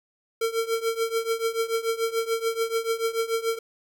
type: tone with tremolo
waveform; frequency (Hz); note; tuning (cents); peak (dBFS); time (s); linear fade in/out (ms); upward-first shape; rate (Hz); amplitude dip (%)
square; 454.5; A#4; -44; -21; 0.41-3.59; 5; triangle; 6.9; 90
effects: 10-bit